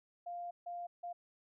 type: tone bursts at uneven times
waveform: sine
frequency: 699 Hz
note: F5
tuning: 1 cent sharp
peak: -40 dBFS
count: 3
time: 0.26-0.51 / 0.66-0.87 / 1.03-1.13 s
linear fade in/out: 10 ms
effects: none